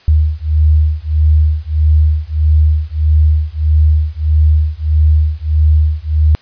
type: beating tone pair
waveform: sine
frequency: 76.1 / 77.7 Hz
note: D#2 / D#2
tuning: -38 / -2 cents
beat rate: 1.6 Hz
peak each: -11 dBFS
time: 0.08-6.35 s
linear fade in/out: 0 ms
effects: white hiss -46 dBFS RMS until 6.41 s + resampled to 11025 Hz